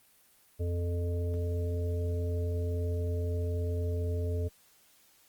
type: harmonic tone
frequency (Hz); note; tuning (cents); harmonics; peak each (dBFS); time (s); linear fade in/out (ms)
87; F2; -6; 1 / 3 / 5 / 7; -29 / -43 / -38 / -44; 0.59-4.49; 20
effects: white hiss -63 dBFS RMS until 5.28 s + Opus 24 kbps